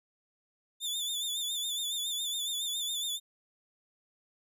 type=tone with vibrato; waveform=sawtooth; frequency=3534 Hz; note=A7; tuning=7 cents sharp; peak=-29 dBFS; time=0.8-3.2 s; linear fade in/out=50 ms; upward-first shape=sine; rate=7.2 Hz; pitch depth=65 cents each way; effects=none